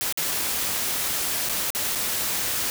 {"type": "noise with dropouts", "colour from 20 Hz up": "white", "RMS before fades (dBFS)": -26, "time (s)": [0.01, 2.7], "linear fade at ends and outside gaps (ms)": 0, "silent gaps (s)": [[0.125, 0.174], [1.489, 1.495], [1.704, 1.749], [1.951, 1.956]], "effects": []}